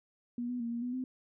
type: tone with pitch steps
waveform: sine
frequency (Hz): 240.7 / 246.8 / 233.4 / 235.7 / 246.5 / 256.6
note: B3 / B3 / A#3 / A#3 / B3 / C4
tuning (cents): -44 / -1 / +2 / +19 / -3 / -34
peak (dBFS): -33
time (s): 0.38-1.04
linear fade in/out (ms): 2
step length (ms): 110
effects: none